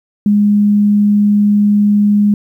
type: tone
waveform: sine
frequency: 206.3 Hz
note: G#3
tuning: 11 cents flat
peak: -7 dBFS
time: 0.26-2.34 s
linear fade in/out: 2 ms
effects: 8-bit